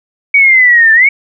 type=exponential two-way sweep; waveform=sine; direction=down then up; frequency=2271 to 1760 to 2271 Hz; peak=-3 dBFS; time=0.34-1.09 s; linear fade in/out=5 ms; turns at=0.93 s; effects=none

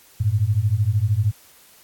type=beating tone pair; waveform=sine; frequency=98 / 111 Hz; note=G2 / A2; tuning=0 / +16 cents; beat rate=13 Hz; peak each=-20 / -19 dBFS; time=0.2-1.32 s; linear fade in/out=10 ms; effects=white hiss -51 dBFS RMS until 1.83 s + AAC 64 kbps

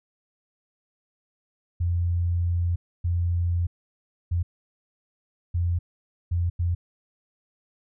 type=tone bursts at uneven times; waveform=sine; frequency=86.7 Hz; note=F2; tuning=12 cents flat; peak=-21 dBFS; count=6; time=1.8-2.76 / 3.04-3.67 / 4.31-4.43 / 5.54-5.79 / 6.31-6.5 / 6.59-6.75 s; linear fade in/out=10 ms; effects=none

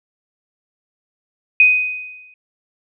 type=tone with exponential decay; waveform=sine; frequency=2500 Hz; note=D#7; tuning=8 cents sharp; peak=-5 dBFS; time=1.6-2.34 s; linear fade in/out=2 ms; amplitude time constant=160 ms; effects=none

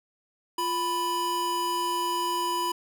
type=tone pair together; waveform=square; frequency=350 / 989.9 Hz; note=F4 / B5; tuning=+4 / +4 cents; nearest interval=octave + tritone; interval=1800 cents; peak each=-34 / -27 dBFS; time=0.58-2.72 s; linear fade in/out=5 ms; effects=none

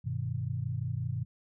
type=chord; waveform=sine; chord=G augmented; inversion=none; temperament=equal; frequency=98 / 123.47 / 155.56 Hz; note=G2 / B2 / D#3; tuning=0 / 0 / 0 cents; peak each=-36 / -33 / -38 dBFS; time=0.04-1.25 s; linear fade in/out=20 ms; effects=none

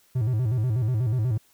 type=tone with vibrato; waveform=triangle; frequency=117.2 Hz; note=A#2; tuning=10 cents sharp; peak=-19 dBFS; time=0.15-1.38 s; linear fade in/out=10 ms; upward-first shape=square; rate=8.2 Hz; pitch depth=150 cents each way; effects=white hiss -61 dBFS RMS until 1.53 s

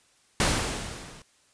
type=noise with level ramp; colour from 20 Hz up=pink; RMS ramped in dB=-21 to -48 dBFS; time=0.4-1.22 s; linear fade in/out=2 ms; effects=white hiss -63 dBFS RMS until 1.53 s + resampled to 22050 Hz

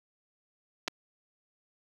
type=clicks; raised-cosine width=0.2 ms; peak=-14 dBFS; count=2; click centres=0.878 / 0.881 s; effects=high-pass 150 Hz 12 dB/octave + 9-bit

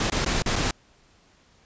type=noise with dropouts; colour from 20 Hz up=pink; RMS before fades=-24 dBFS; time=0-0.71 s; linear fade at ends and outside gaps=2 ms; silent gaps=0.1-0.12 / 0.248-0.261 / 0.422-0.46 / 0.557-0.561 s; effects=pink hiss -59 dBFS RMS until 1.65 s + resampled to 16000 Hz

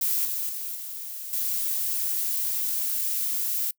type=noise with level steps; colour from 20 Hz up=violet; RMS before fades=-25 / -29 / -33 / -36 / -27 dBFS; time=0.01-3.71 s; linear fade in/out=5 ms; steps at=0.25 / 0.49 / 0.75 / 1.33 s; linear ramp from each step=2 ms; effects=noise-tail reverb RT60 0.1 s tail -25 dB re dry

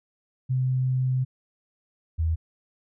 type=tone pair in turn; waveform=sine; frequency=129 / 81.05 Hz; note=C3 / E2; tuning=-24 / -29 cents; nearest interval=minor sixth; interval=805 cents; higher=first; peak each=-21 dBFS; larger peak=neither; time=0.49-1.25 / 2.18-2.36 s; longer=first; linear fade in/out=20 ms; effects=none

